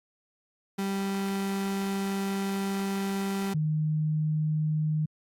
35% pulse / sine tone pair in turn, 196 / 154.27 Hz, G3 / D#3, 0 / -14 cents, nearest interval major third, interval 414 cents, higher first, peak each -26 / -24 dBFS, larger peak second, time 0.78-3.54 / 3.54-5.06 s, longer first, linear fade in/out 10 ms, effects AAC 64 kbps

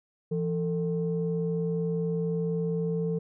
sine tone pair together, 167.79 / 447.3 Hz, E3 / A4, +31 / +28 cents, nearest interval octave + perfect fourth, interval 1697 cents, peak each -27 / -29 dBFS, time 0.31-3.19 s, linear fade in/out 10 ms, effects tanh soft clip ceiling -19 dBFS

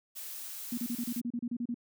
blue noise, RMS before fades -42 dBFS, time 0.15-1.21 s, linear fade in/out 20 ms
sine tone bursts, 239 Hz, A#3, 43 cents sharp, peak -31 dBFS, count 12, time 0.72-1.744 s, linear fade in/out 5 ms, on 56 ms, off 32 ms
effects none

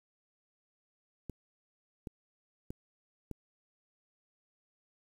clicks, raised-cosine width 3 ms, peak -27 dBFS, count 4, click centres 1.297 / 2.072 / 2.705 / 3.313 s, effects 9-bit

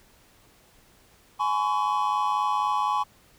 triangle tone cluster, 839 / 1018 / 1122 Hz, G#5 / C6 / C#6, +17 / -48 / +21 cents, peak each -25 dBFS, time 1.39-3.04 s, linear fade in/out 20 ms, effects pink hiss -58 dBFS RMS until 3.38 s

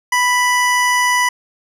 square tone pair together, 987.8 / 1975.6 Hz, B5 / B6, 0 / 0 cents, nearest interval octave, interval 1200 cents, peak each -16 dBFS, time 0.12-1.29 s, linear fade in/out 5 ms, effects low-pass 12000 Hz 12 dB/octave

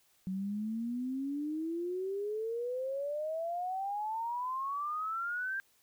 sine exponential sweep, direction up, 185 to 1600 Hz, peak -33 dBFS, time 0.27-5.6 s, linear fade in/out 0 ms, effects white hiss -69 dBFS RMS until 5.82 s

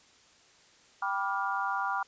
sine chord, G dominant seventh, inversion none, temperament just, 784 / 980 / 1176 / 1411.2 Hz, G5 / B5 / D6 / F6, 0 / -14 / +2 / +18 cents, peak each -34 dBFS, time 1.02-2.03 s, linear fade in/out 5 ms, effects white hiss -60 dBFS RMS until 2.07 s + resampled to 16000 Hz

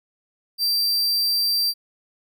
45% pulse tone, 4699 Hz, D8, in tune, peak -18 dBFS, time 0.58-1.74 s, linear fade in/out 50 ms, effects none

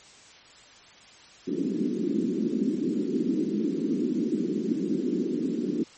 white band-pass noise, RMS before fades -27 dBFS, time 1.47-5.84 s, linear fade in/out 10 ms, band 190 to 360 Hz, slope 48 dB/octave, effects white hiss -51 dBFS RMS until 5.97 s + MP3 32 kbps

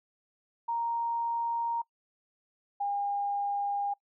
sine tone pair in turn, 932.3 / 808 Hz, A#5 / G#5, 0 / -48 cents, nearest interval major second, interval 248 cents, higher first, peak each -28 dBFS, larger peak neither, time 0.68-1.82 / 2.8-3.94 s, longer neither, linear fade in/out 10 ms, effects noise-tail reverb RT60 0.1 s tail -23 dB re dry

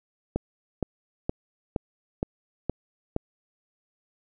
click train, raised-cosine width 2 ms, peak -12 dBFS, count 7, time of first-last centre 0.36-3.164 s, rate 2.14 Hz, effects none

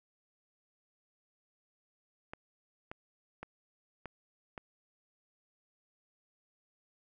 clicks, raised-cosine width 0.5 ms, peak -27 dBFS, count 5, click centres 2.335 / 2.915 / 3.43 / 4.057 / 4.578 s, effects none

